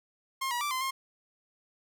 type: tone with pitch steps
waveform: sawtooth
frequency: 1066 / 964 / 1171 / 1034 / 1067 Hz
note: C6 / B5 / D6 / C6 / C6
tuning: +32 / -42 / -5 / -21 / +34 cents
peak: -26 dBFS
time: 0.41-0.91 s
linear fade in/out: 10 ms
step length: 100 ms
effects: none